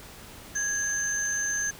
sine tone pair together, 1661.2 / 6272 Hz, G#6 / G8, 0 / 0 cents, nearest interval octave + major seventh, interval 2300 cents, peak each -28 / -27 dBFS, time 0.55-1.71 s, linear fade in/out 10 ms, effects tanh soft clip ceiling -20 dBFS + pink hiss -46 dBFS RMS until 1.79 s

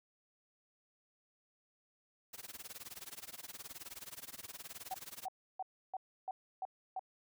white noise with tremolo, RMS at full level -46 dBFS, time 2.33-5.27 s, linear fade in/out 10 ms, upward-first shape sine, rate 19 Hz, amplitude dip 95%
sine tone bursts, 756 Hz, F#5, 37 cents sharp, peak -37 dBFS, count 7, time 4.91-6.994 s, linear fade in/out 2 ms, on 32 ms, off 310 ms
effects none

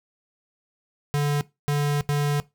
square tone bursts at uneven times, 145.4 Hz, D3, 17 cents flat, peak -21 dBFS, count 3, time 1.14-1.41 / 1.68-2.01 / 2.09-2.4 s, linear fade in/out 0 ms, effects noise-tail reverb RT60 0.2 s tail -19 dB re dry

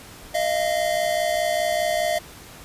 square tone pair together, 622.3 / 687.2 Hz, D#5 / F5, 0 / -28 cents, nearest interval major second, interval 172 cents, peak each -24 dBFS, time 0.34-2.19 s, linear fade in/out 10 ms, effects pink hiss -43 dBFS RMS until 2.64 s + resampled to 32000 Hz

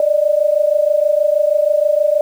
sine tone pair together, 584.7 / 611 Hz, D5 / D#5, -8 / -32 cents, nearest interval minor second, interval 76 cents, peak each -14 dBFS, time 0-2.21 s, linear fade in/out 2 ms, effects 7-bit

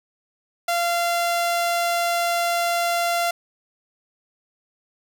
sawtooth tone, 689 Hz, F5, 24 cents flat, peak -16 dBFS, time 0.68-3.31 s, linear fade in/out 5 ms, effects none

